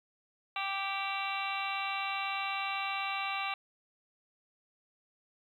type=harmonic tone with a mistuned harmonic; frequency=392 Hz; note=G4; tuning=in tune; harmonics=2 / 3 / 4 / 5 / 6 / 7 / 8 / 9 / 10; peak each=-38 / -38 / -47 / -48 / -39 / -39 / -50 / -47 / -44 dBFS; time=0.56-3.54 s; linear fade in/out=2 ms; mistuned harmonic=6; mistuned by=-22 cents; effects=11-bit